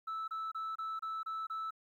sine tone bursts, 1313 Hz, E6, 7 cents flat, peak -34 dBFS, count 7, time 0.07-1.708 s, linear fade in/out 10 ms, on 210 ms, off 28 ms, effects tanh soft clip ceiling -35 dBFS + 12-bit

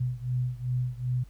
sine beating tone pair, 124.2 / 126.8 Hz, B2 / B2, +10 / +46 cents, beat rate 2.6 Hz, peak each -29 / -31 dBFS, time 0-1.24 s, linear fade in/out 10 ms, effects added 50 Hz sine -47 dBFS peak until 1.29 s + pink hiss -64 dBFS RMS until 1.29 s

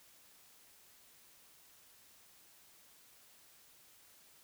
silence, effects white hiss -63 dBFS RMS until 4.43 s

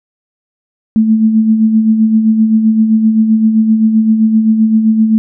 sine tone with tremolo, 220 Hz, A3, in tune, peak -4 dBFS, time 0.96-5.18 s, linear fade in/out 0 ms, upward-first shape sine, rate 7.7 Hz, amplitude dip 50%, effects none

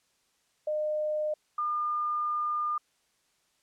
sine tone pair in turn, 609 / 1208.2 Hz, D#5 / D6, -37 / +49 cents, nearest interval octave, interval 1186 cents, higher second, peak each -27 dBFS, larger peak neither, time 0.67-1.34 / 1.58-2.78 s, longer second, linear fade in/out 5 ms, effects white hiss -71 dBFS RMS until 3.62 s + low-pass 9000 Hz 12 dB/octave

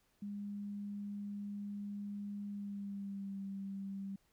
sine tone with pitch glide, 203.5 to 195.89 Hz, G#3 to G3, -35 to -1 cents, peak -40 dBFS, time 0.22-4.16 s, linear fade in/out 5 ms, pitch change -66 cents, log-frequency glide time 2.48-3.39 s, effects pink hiss -75 dBFS RMS until 4.32 s

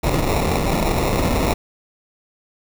pink noise with sample-and-hold, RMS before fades -19 dBFS, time 0.03-1.54 s, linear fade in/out 10 ms, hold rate 1575 Hz, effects none

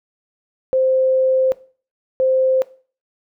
sine tone pair in turn, 522 / 522 Hz, C5 / C5, -4 / -4 cents, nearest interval unison, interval 0 cents, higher neither, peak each -13 dBFS, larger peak neither, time 0.73-1.52 / 2.2-2.62 s, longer first, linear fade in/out 0 ms, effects noise-tail reverb RT60 0.4 s tail -19 dB re dry

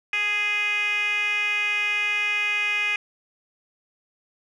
10% pulse tone with band-pass filter, 415.3 Hz, G#4, in tune, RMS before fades -24 dBFS, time 0.13-2.96 s, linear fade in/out 2 ms, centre 2400 Hz, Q 6.4, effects none

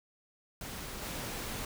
pink noise with level steps, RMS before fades -42 / -39 dBFS, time 0.61-1.65 s, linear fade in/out 2 ms, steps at 1.01 s, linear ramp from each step 20 ms, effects none

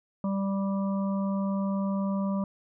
harmonic tone, 196 Hz, G3, in tune, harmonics 1 / 3 / 5 / 6, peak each -26 / -36 / -40 / -42 dBFS, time 0.24-2.44 s, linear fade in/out 2 ms, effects none

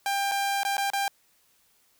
sawtooth tone with dropouts, 795 Hz, G5, 24 cents sharp, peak -21 dBFS, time 0.06-1.08 s, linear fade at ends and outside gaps 1 ms, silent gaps 0.314-0.318 / 0.633-0.65 / 0.769-0.78 / 0.902-0.934 s, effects white hiss -65 dBFS RMS until 1.99 s

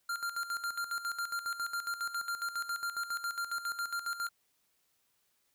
square tone with tremolo, 1391 Hz, F6, 7 cents flat, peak -33 dBFS, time 0.09-4.29 s, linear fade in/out 5 ms, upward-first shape square, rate 7.3 Hz, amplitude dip 70%, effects white hiss -75 dBFS RMS until 5.54 s

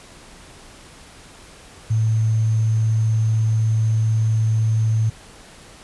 sine tone with sample-and-hold, 110.5 Hz, A2, 8 cents sharp, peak -15 dBFS, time 1.9-5.1 s, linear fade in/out 10 ms, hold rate 6300 Hz, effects pink hiss -44 dBFS RMS until 5.83 s + resampled to 24000 Hz

